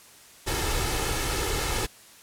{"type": "noise with comb filter", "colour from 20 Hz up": "pink", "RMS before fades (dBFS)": -27, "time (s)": [0.46, 1.87], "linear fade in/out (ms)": 20, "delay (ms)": 2.3, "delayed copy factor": 0.6, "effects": ["white hiss -51 dBFS RMS until 2.22 s", "low-pass 12000 Hz 12 dB/octave"]}